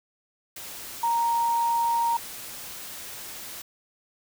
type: tone in noise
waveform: sine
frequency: 932.3 Hz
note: A#5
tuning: in tune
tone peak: -21 dBFS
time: 1.03-2.17 s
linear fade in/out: 5 ms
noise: white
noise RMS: -39 dBFS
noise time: 0.56-3.62 s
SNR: +15 dB
effects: none